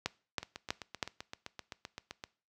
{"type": "two click trains", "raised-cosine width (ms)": 0.2, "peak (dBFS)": [-14, -24], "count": [4, 15], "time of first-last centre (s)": [[0.06, 1.028], [0.43, 2.239]], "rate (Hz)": [3.1, 7.74], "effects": ["noise-tail reverb RT60 0.4 s tail -21 dB re dry", "high-pass 60 Hz 12 dB/octave"]}